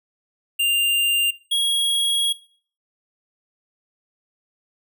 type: tone pair in turn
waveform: square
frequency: 2794 / 3307 Hz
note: F7 / G#7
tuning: 0 / -8 cents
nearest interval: minor third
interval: 292 cents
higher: second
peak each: -18 dBFS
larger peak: neither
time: 0.59-1.31 / 1.51-2.33 s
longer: second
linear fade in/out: 10 ms
effects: noise-tail reverb RT60 0.5 s tail -21 dB re dry

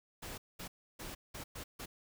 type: noise bursts at uneven times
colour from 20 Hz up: pink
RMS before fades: -45 dBFS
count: 6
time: 0.22-0.38 / 0.59-0.68 / 0.99-1.15 / 1.34-1.44 / 1.55-1.64 / 1.79-1.86 s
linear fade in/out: 10 ms
effects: none

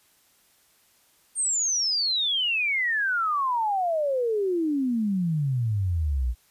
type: exponential sweep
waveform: sine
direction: down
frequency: 8870 to 56.9 Hz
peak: -22 dBFS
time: 1.35-6.35 s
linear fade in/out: 50 ms
effects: white hiss -62 dBFS RMS until 6.5 s + resampled to 32000 Hz

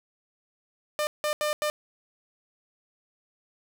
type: tone bursts at uneven times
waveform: sawtooth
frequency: 600 Hz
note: D5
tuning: 37 cents sharp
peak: -21 dBFS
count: 4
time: 0.99-1.07 / 1.24-1.33 / 1.41-1.53 / 1.62-1.7 s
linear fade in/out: 0 ms
effects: none

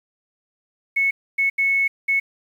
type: tone bursts at uneven times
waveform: sine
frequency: 2201 Hz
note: C#7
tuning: 13 cents flat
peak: -16 dBFS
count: 4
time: 0.96-1.11 / 1.38-1.5 / 1.58-1.88 / 2.08-2.2 s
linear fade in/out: 10 ms
effects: 8-bit

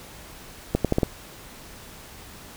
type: accelerating click train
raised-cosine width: 2 ms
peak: -6 dBFS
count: 5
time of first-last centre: 0.75-1.032 s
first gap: 97 ms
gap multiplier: 0.79
effects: pink hiss -44 dBFS RMS until 2.56 s

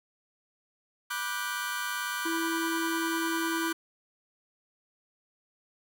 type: chord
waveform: sawtooth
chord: G major seventh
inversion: first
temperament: just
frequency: 980 / 1176 / 1470 / 1568 Hz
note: B5 / D6 / F#6 / G6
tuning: -14 / +2 / -12 / 0 cents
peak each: -35 / -33 / -31 / -33 dBFS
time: 1.1-3.73 s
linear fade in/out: 10 ms
type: harmonic tone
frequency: 330 Hz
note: E4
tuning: 2 cents sharp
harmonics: 1 / 3 / 5 / 6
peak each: -30 / -39 / -49 / -54 dBFS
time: 2.25-3.73 s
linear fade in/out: 10 ms
effects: none

